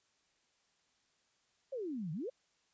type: exponential two-way sweep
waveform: sine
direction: down then up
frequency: 567 to 146.5 to 567 Hz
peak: -37 dBFS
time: 1.72-2.3 s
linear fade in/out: 10 ms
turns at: 2.12 s
effects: white hiss -75 dBFS RMS until 2.73 s + resampled to 16000 Hz